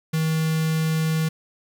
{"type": "tone with notch filter", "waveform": "square", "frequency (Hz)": 159.2, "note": "D#3", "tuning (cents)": 40, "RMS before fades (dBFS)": -22, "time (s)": [0.13, 1.29], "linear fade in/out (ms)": 10, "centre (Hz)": 680, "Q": 0.82, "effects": ["9-bit"]}